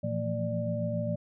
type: tone cluster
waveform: sine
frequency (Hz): 115 / 167.7 / 175.1 / 227.1 / 589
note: A#2 / E3 / F3 / A#3 / D5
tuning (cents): -23 / +30 / +5 / -45 / +5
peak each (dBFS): -33 / -37 / -37 / -36 / -33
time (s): 0.03-1.16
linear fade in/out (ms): 10
effects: none